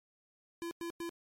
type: tone bursts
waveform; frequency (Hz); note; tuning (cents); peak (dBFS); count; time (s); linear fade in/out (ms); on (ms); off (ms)
square; 339.1; E4; +49; -38; 3; 0.62-1.093; 0; 91; 100
effects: MP3 64 kbps